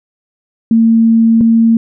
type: tone pair in turn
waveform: sine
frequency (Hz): 226.9 / 227.7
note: A#3 / A#3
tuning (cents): -47 / -40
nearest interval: unison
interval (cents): 7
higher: second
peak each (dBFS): -5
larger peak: neither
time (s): 0.71-1.41 / 1.41-1.77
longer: first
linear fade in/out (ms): 2
effects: none